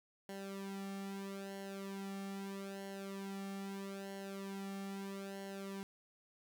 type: tone with flanger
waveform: sawtooth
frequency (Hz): 196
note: G3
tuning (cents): 0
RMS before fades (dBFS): -45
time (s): 0.29-5.83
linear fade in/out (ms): 0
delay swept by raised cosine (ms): 0.81 to 2.01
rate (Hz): 0.78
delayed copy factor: -0.8
effects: none